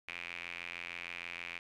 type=tone with band-pass filter; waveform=sawtooth; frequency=86.5 Hz; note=F2; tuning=16 cents flat; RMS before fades=-44 dBFS; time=0.08-1.59 s; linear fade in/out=5 ms; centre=2400 Hz; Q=5.7; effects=none